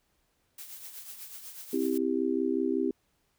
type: noise with tremolo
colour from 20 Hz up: blue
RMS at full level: -42 dBFS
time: 0.58-1.98 s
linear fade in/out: 5 ms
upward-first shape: triangle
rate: 8.1 Hz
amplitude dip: 60%
type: chord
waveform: sine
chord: C major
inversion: none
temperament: just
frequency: 261.6 / 327 / 392.4 Hz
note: C4 / E4 / G4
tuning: 0 / -14 / +2 cents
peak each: -30 dBFS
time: 1.73-2.91 s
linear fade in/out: 5 ms
effects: pink hiss -73 dBFS RMS until 3.38 s